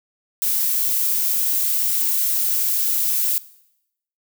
violet noise, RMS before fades -20 dBFS, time 0.42-3.38 s, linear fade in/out 0 ms, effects noise-tail reverb RT60 0.8 s tail -19 dB re dry

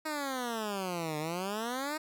10% pulse exponential two-way sweep, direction down then up, 316.1 to 149.5 to 316.1 Hz, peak -25 dBFS, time 0.05-1.98 s, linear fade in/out 10 ms, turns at 1.18 s, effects none

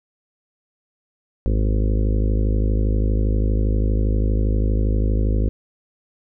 harmonic tone, 52.5 Hz, G#1, 19 cents sharp, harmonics 1 / 2 / 4 / 5 / 6 / 7 / 8 / 9 / 10, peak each -17 / -23 / -29 / -31 / -33 / -34 / -35 / -36 / -37 dBFS, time 1.46-5.49 s, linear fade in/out 0 ms, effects none

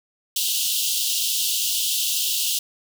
pink high-pass noise, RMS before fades -23 dBFS, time 0.36-2.59 s, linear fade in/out 5 ms, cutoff 2800 Hz, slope 96 dB/octave, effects none

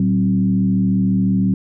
sine tone with frequency modulation, 189.4 Hz, F#3, 41 cents sharp, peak -13 dBFS, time 0-1.54 s, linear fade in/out 2 ms, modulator 74.2 Hz, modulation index 0.8, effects none

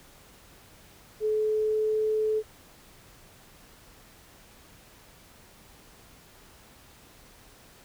sine tone with pitch glide, 430 to 432.7 Hz, A4 to A4, -40 to -29 cents, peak -23 dBFS, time 1.2-2.43 s, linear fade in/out 50 ms, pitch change +11 cents, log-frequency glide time 1.36-1.99 s, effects pink hiss -54 dBFS RMS until 7.84 s

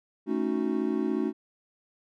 triangle chord, D# half-diminished seventh, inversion second, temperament equal with one note detuned, 220 / 277.2 / 311.1 / 368.3 Hz, A3 / C#4 / D#4 / F#4, 0 / 0 / 0 / -8 cents, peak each -29 dBFS, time 0.26-1.33 s, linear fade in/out 50 ms, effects none

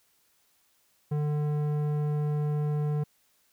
square tone with low-pass filter, 148.8 Hz, D3, 23 cents sharp, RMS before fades -28 dBFS, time 1.11-3.04 s, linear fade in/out 10 ms, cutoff 750 Hz, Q 0.51, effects white hiss -68 dBFS RMS until 3.52 s

